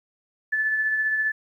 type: tone with tremolo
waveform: sine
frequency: 1741 Hz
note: A6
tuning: 19 cents flat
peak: -19 dBFS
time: 0.52-1.32 s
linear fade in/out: 10 ms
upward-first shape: triangle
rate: 15 Hz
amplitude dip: 40%
effects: 10-bit